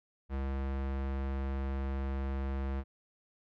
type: tone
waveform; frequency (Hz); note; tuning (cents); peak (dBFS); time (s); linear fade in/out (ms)
square; 67.6; C#2; -43; -33; 0.29-2.84; 50
effects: low-pass 2000 Hz 12 dB/octave